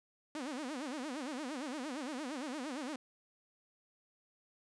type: tone with vibrato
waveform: sawtooth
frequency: 277.2 Hz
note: C#4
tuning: in tune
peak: -35 dBFS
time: 0.35-2.96 s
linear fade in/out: 2 ms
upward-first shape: sine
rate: 8.7 Hz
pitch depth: 230 cents each way
effects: resampled to 22050 Hz